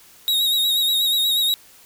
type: tone with vibrato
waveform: 45% pulse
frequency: 3788 Hz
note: A#7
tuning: 27 cents sharp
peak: -16 dBFS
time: 0.28-1.54 s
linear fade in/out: 0 ms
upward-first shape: triangle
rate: 8.3 Hz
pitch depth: 54 cents each way
effects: white hiss -49 dBFS RMS until 1.85 s